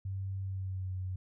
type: tone with pitch glide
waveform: sine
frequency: 96.4 to 92.9 Hz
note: G2 to F#2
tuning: -28 to +7 cents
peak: -34 dBFS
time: 0.05-1.16 s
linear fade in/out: 5 ms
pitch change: -65 cents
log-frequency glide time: 0.41-0.94 s
effects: none